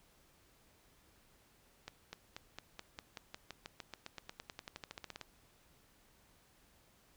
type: accelerating click train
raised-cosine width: 0.2 ms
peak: -27 dBFS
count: 27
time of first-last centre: 1.88-5.213 s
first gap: 250 ms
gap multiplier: 0.94
effects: pink hiss -68 dBFS RMS until 7.16 s